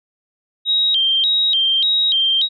sine tone with vibrato, 3468 Hz, A7, 26 cents flat, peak -13 dBFS, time 0.65-2.49 s, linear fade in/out 50 ms, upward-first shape square, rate 1.7 Hz, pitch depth 160 cents each way, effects none

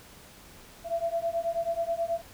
sine beating tone pair, 668 / 677.3 Hz, E5 / E5, +23 / +47 cents, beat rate 9.3 Hz, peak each -30 dBFS, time 0.84-2.22 s, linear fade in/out 50 ms, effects pink hiss -51 dBFS RMS until 2.33 s

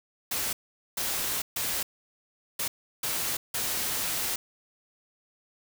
white noise bursts at uneven times, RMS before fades -30 dBFS, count 6, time 0.31-0.53 / 0.97-1.42 / 1.56-1.83 / 2.59-2.68 / 3.03-3.37 / 3.54-4.36 s, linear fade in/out 5 ms, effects none

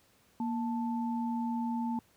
sine tone pair together, 235.1 / 880 Hz, A#3 / A5, +15 / 0 cents, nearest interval octave + major seventh, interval 2285 cents, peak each -31 / -37 dBFS, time 0.4-1.99 s, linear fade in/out 2 ms, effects pink hiss -66 dBFS RMS until 2.16 s + high-pass 60 Hz 12 dB/octave

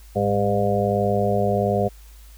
harmonic tone with a mistuned harmonic, 101.3 Hz, G#2, 43 cents flat, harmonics 1 / 2 / 4 / 5 / 6 / 7, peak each -25 / -25 / -25 / -25 / -25 / -25 dBFS, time 0.15-1.89 s, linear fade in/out 20 ms, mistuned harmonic 1, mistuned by +67 cents, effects added 52 Hz sine -42 dBFS peak until 2.37 s + white hiss -53 dBFS RMS until 2.37 s

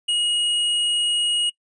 triangle tone with hard clipping, 2886 Hz, F#7, 44 cents flat, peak -20 dBFS, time 0.08-1.5 s, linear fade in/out 10 ms, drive 12 dB, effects noise-tail reverb RT60 0.1 s tail -22 dB re dry + resampled to 22050 Hz

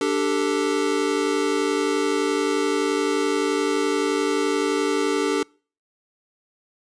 square chord, D suspended fourth, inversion none, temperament equal with one note detuned, 293.7 / 392 / 443.6 Hz, D4 / G4 / A4, 0 / 0 / +14 cents, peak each -25 dBFS, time 0.01-5.43 s, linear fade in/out 2 ms, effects noise-tail reverb RT60 0.4 s tail -26 dB re dry + resampled to 22050 Hz

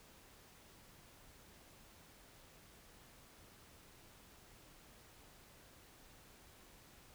silence, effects pink hiss -62 dBFS RMS until 7.14 s

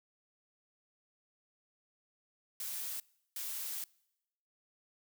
blue noise bursts at uneven times, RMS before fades -40 dBFS, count 2, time 2.6-3 / 3.36-3.84 s, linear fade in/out 2 ms, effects noise-tail reverb RT60 0.9 s tail -25 dB re dry

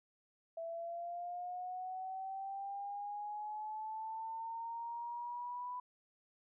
sine linear sweep, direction up, 659.3 to 994 Hz, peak -40 dBFS, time 0.57-5.8 s, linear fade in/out 5 ms, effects none

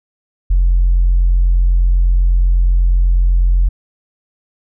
sine tone, 44.06 Hz, F1, 16 cents sharp, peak -7 dBFS, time 0.5-3.69 s, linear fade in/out 10 ms, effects tanh soft clip ceiling -5 dBFS

